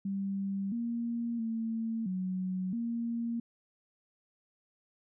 sine tone with pitch steps, 196.3 / 234.4 / 225.6 / 185.5 / 233.2 Hz, G3 / A#3 / A3 / F#3 / A#3, +3 / +10 / +44 / +5 / +1 cents, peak -31 dBFS, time 0.05-3.4 s, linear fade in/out 5 ms, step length 670 ms, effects none

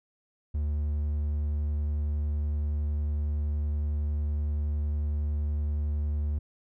triangle tone, 74.1 Hz, D2, 16 cents sharp, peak -24 dBFS, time 0.54-6.39 s, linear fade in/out 10 ms, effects none

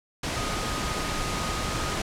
sine tone in noise, 1244.5 Hz, D#6, in tune, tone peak -35 dBFS, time 0.36-1.96 s, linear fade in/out 5 ms, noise pink, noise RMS -29 dBFS, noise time 0.23-2.02 s, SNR -9 dB, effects low-pass 8000 Hz 12 dB/octave

